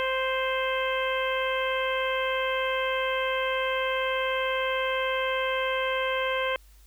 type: harmonic tone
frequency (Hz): 523.3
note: C5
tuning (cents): 0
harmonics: 1 / 2 / 3 / 4 / 5 / 6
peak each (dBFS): -28 / -31 / -33 / -34 / -35 / -36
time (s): 0-6.56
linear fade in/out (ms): 0
effects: added 50 Hz sine -51 dBFS peak until 6.86 s + white hiss -61 dBFS RMS until 6.86 s